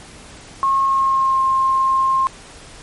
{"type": "tone with pitch glide", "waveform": "sine", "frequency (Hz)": [1082, 1062.2], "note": ["C#6", "C6"], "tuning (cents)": [-42, 26], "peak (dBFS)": -13, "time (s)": [0.63, 2.27], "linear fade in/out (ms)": 0, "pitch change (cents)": -32, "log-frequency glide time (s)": [0.88, 1.42], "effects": ["pink hiss -40 dBFS RMS until 2.82 s", "MP3 48 kbps"]}